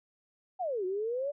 sine exponential two-way sweep, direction down then up, 784 to 359.9 to 590 Hz, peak -30 dBFS, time 0.59-1.32 s, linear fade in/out 20 ms, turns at 0.85 s, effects none

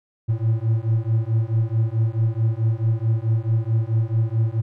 triangle beating tone pair, 110 / 114.6 Hz, A2 / A#2, 0 / -29 cents, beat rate 4.6 Hz, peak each -19 dBFS, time 0.28-4.62 s, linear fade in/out 20 ms, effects none

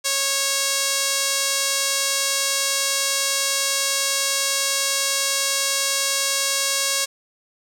sawtooth tone with band-pass filter, 550 Hz, C#5, 14 cents flat, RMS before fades -22 dBFS, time 0.04-7.06 s, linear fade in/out 20 ms, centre 7000 Hz, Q 1.1, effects none

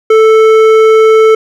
sine tone with hard clipping, 440 Hz, A4, in tune, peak -4 dBFS, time 0.1-1.35 s, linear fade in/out 5 ms, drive 10 dB, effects none

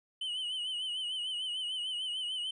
triangle tone with vibrato, 2992 Hz, F#7, 19 cents sharp, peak -32 dBFS, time 0.21-2.51 s, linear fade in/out 5 ms, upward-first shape triangle, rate 6.7 Hz, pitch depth 83 cents each way, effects resampled to 24000 Hz

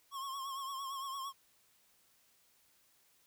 square tone with vibrato, 1086 Hz, C#6, 36 cents flat, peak -40 dBFS, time 0.11-1.33 s, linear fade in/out 50 ms, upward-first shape triangle, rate 8.8 Hz, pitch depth 70 cents each way, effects white hiss -70 dBFS RMS until 3.26 s

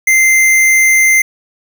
square tone, 2083 Hz, C7, 8 cents flat, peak -7 dBFS, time 0.07-1.22 s, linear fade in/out 5 ms, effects none

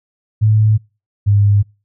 sine tone pair in turn, 107.9 / 101.84 Hz, A2 / G#2, -33 / -33 cents, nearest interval minor second, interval 100 cents, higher first, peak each -8 dBFS, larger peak neither, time 0.41-0.78 / 1.26-1.63 s, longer neither, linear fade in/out 20 ms, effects noise-tail reverb RT60 0.3 s tail -26 dB re dry

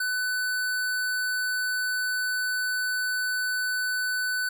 square tone, 1500 Hz, F#6, 23 cents sharp, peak -26 dBFS, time 0-4.49 s, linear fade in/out 5 ms, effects none

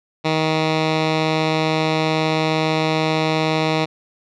10% pulse tone with low-pass filter, 157.7 Hz, D#3, 24 cents sharp, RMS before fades -19 dBFS, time 0.24-3.86 s, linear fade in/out 20 ms, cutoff 3900 Hz, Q 1.7, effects none

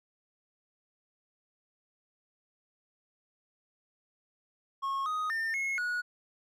triangle tone with pitch steps, 1090 / 1249 / 1805 / 2171 / 1458 Hz, C#6 / D#6 / A6 / C#7 / F#6, -29 / +6 / +44 / -37 / -26 cents, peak -28 dBFS, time 4.82-6.02 s, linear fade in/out 20 ms, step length 240 ms, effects none

